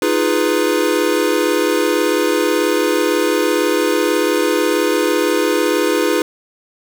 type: chord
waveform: square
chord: F half-diminished seventh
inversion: third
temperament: equal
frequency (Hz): 311.1 / 349.2 / 415.3 / 493.9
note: Eb4 / F4 / Ab4 / Cb5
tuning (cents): 0 / 0 / 0 / 0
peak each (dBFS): -20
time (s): 0.02-6.22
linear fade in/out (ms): 2
effects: none